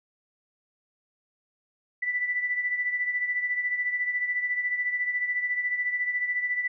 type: beating tone pair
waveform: sine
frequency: 1975.5 / 1989.5 Hz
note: B6 / B6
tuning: 0 / +12 cents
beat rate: 14 Hz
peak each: -26 / -33 dBFS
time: 2.02-6.68 s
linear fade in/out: 10 ms
effects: none